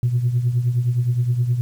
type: tone with tremolo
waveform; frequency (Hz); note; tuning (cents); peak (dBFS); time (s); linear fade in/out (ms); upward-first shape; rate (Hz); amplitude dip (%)
sine; 121.8; B2; -24; -12; 0.03-1.61; 0; triangle; 9.6; 75
effects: tanh soft clip ceiling -11 dBFS + 8-bit